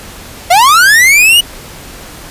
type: linear sweep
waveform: 45% pulse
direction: up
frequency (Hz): 659.3 to 2961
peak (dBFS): -3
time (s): 0.5-1.41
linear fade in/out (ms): 10
effects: pink hiss -30 dBFS RMS until 2.3 s + resampled to 32000 Hz